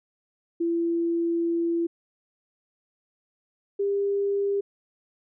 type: tone pair in turn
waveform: sine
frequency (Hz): 337.3 / 400.3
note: E4 / G4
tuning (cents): +40 / +36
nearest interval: minor third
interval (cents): 296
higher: second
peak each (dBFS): -22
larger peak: neither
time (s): 0.6-1.87 / 3.79-4.61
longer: first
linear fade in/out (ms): 10
effects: none